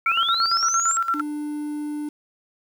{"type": "linear sweep", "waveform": "sine", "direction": "up", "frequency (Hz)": [2208, 7620], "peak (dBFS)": -21, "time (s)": [0.06, 0.97], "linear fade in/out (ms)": 2}
{"type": "tone with tremolo", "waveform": "sine", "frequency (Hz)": 1355, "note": "E6", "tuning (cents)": 47, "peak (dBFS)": -18, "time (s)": [0.06, 1.21], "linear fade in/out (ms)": 5, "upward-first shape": "square", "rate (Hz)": 8.8, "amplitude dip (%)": 70}
{"type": "tone", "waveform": "triangle", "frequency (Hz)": 297.4, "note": "D4", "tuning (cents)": 22, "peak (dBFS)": -24, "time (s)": [1.14, 2.09], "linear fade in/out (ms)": 5}
{"effects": ["8-bit"]}